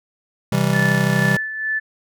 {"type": "chord", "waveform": "square", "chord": "C major", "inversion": "none", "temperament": "just", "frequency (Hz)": [130.81, 163.52, 196.22], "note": ["C3", "E3", "G3"], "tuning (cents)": [0, -14, 2], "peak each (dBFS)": -21, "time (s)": [0.52, 1.37], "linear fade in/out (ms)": 5}
{"type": "tone with tremolo", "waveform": "sine", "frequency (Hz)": 1748, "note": "A6", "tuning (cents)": -12, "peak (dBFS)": -18, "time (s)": [0.73, 1.8], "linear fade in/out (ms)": 20, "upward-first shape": "sine", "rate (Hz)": 2.2, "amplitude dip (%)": 60}
{"effects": []}